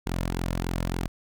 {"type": "tone with flanger", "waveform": "sawtooth", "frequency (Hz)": 43.65, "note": "F1", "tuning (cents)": 0, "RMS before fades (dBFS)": -29, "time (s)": [0.06, 1.08], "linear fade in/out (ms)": 10, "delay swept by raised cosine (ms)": [1.6, 2.59], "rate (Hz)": 3.3, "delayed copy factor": -0.55, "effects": []}